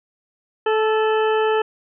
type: harmonic tone with a mistuned harmonic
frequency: 435.4 Hz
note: A4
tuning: 18 cents flat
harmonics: 1 / 2 / 3 / 4 / 6 / 7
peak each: -17 / -23 / -27 / -29 / -33 / -34 dBFS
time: 0.66-1.62 s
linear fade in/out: 5 ms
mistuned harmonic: 3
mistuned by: +21 cents
effects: none